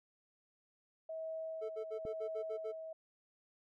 sine tone with tremolo, 643 Hz, E5, 43 cents flat, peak -39 dBFS, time 1.09-2.93 s, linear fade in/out 5 ms, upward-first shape sine, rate 1 Hz, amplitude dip 40%
triangle tone bursts, 440 Hz, A4, in tune, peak -37 dBFS, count 8, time 1.61-2.725 s, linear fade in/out 20 ms, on 86 ms, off 61 ms
click, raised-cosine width 2 ms, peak -33 dBFS, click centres 2.052 s
effects none

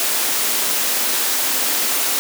white high-pass noise, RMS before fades -19 dBFS, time 0-2.19 s, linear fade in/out 0 ms, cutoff 210 Hz, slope 48 dB/octave, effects none

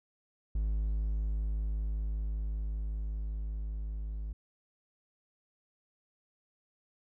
triangle tone with level ramp, 52.6 Hz, G#1, 23 cents sharp, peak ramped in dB -26 to -33 dBFS, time 0.55-4.33 s, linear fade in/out 5 ms, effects none

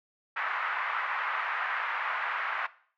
pink band-pass noise, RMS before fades -32 dBFS, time 0.36-2.67 s, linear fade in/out 10 ms, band 1000 to 2000 Hz, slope 24 dB/octave, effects noise-tail reverb RT60 0.5 s tail -18 dB re dry

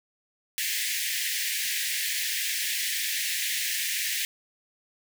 pink high-pass noise, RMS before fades -29 dBFS, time 0.58-4.25 s, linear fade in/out 0 ms, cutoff 1700 Hz, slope 96 dB/octave, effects none

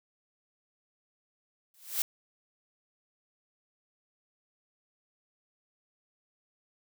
blue noise with exponential growth, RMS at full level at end -26 dBFS, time 1.74-2.02 s, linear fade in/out 1 ms, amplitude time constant 60 ms, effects none

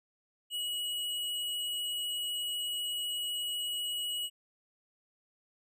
sine tone with sample-and-hold, 2921 Hz, F#7, 23 cents flat, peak -32 dBFS, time 0.5-4.3 s, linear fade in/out 50 ms, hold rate 11025 Hz, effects resampled to 32000 Hz

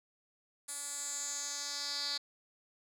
10% pulse tone with band-pass filter sweep, 286.6 Hz, D4, 42 cents flat, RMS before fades -39 dBFS, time 0.68-2.18 s, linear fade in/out 10 ms, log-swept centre 9200 to 4500 Hz, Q 4.3, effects none

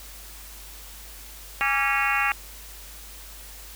harmonic tone with a mistuned harmonic, 274.5 Hz, C#4, 17 cents flat, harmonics 3 / 4 / 5 / 6 / 7 / 8 / 9 / 10, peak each -29 / -29 / -29 / -29 / -29 / -29 / -29 / -29 dBFS, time 1.61-2.32 s, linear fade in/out 0 ms, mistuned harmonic 4, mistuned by +89 cents, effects added 50 Hz sine -44 dBFS peak until 3.75 s + white hiss -44 dBFS RMS until 3.75 s

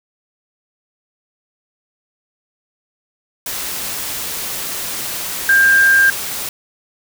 sine tone in noise, 1595 Hz, G6, 30 cents sharp, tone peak -8 dBFS, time 5.49-6.1 s, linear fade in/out 2 ms, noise white, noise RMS -24 dBFS, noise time 3.46-6.49 s, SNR +13 dB, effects none

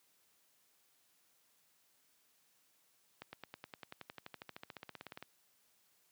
accelerating click train, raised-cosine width 0.3 ms, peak -30 dBFS, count 27, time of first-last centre 3.22-5.226 s, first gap 110 ms, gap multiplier 0.97, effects white hiss -73 dBFS RMS until 6.11 s + high-pass 100 Hz 12 dB/octave

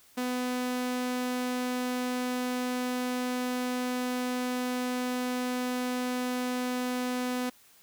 sawtooth tone, 249.9 Hz, B3, 21 cents sharp, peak -25 dBFS, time 0.17-7.5 s, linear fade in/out 10 ms, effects white hiss -59 dBFS RMS until 7.82 s

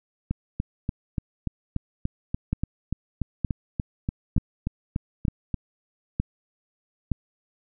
two click trains, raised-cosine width 5 ms, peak -11 / -13 dBFS, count 6 / 19, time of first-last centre 2.53-7.117 / 0.31-5.543 s, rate 1.09 / 3.44 Hz, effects none

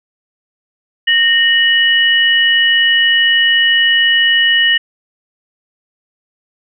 sine tone pair together, 1846.9 / 2938 Hz, A#6 / F#7, -17 / -13 cents, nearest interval minor sixth, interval 804 cents, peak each -11 dBFS, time 1.07-4.78 s, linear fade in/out 10 ms, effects none

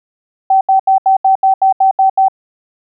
sine tone bursts, 769 Hz, G5, 33 cents flat, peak -6 dBFS, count 10, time 0.5-2.284 s, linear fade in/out 5 ms, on 110 ms, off 76 ms, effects none

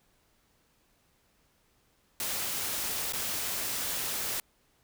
white noise with dropouts, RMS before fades -33 dBFS, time 2.2-4.4 s, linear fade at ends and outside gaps 1 ms, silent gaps 3.123-3.134 s, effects pink hiss -69 dBFS RMS until 4.83 s

